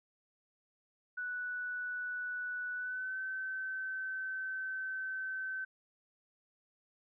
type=tone with pitch glide; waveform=sine; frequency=1480 to 1534.8 Hz; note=F#6 to G6; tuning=0 to -37 cents; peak=-36 dBFS; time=1.17-5.65 s; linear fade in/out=10 ms; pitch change=+63 cents; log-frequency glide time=2.74-3.19 s; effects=none